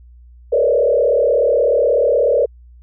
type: tone with frequency modulation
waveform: sine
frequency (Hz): 523.3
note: C5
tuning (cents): 0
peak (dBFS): -11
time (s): 0.52-2.46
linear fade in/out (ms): 10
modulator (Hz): 36.5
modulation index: 2.1
effects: added 60 Hz sine -40 dBFS peak until 2.82 s